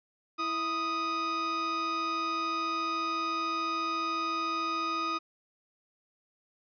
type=tone pair together; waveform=40% pulse; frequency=329.6 / 1244.5 Hz; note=E4 / D#6; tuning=0 / 0 cents; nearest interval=octave + major seventh; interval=2300 cents; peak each=-37 / -29 dBFS; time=0.38-5.19 s; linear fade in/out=20 ms; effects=resampled to 11025 Hz + 11-bit